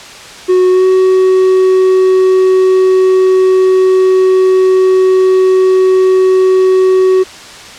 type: tone with pitch glide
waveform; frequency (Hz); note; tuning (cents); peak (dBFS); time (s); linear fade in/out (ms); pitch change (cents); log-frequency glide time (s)
triangle; 367.5 to 374.8; F#4 to F#4; -12 to +22; -3; 0.48-7.24; 20; +34; 0.7-0.86
effects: white hiss -30 dBFS RMS until 7.78 s + low-pass 6000 Hz 12 dB/octave